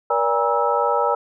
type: tone cluster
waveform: sine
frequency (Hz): 477.1 / 580 / 813 / 953 / 1308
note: A#4 / D5 / G#5 / A#5 / E6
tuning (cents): +40 / -22 / -37 / +38 / -14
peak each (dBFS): -23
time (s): 0.1-1.15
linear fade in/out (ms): 5
effects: none